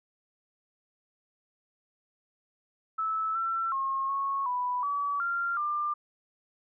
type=tone with pitch steps; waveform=sine; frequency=1307 / 1345 / 1080 / 1100 / 989 / 1143 / 1386 / 1193 Hz; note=E6 / E6 / C#6 / C#6 / B5 / D6 / F6 / D6; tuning=-15 / +34 / -45 / -14 / +2 / -47 / -14 / +27 cents; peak=-27 dBFS; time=2.98-5.94 s; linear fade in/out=10 ms; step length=370 ms; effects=none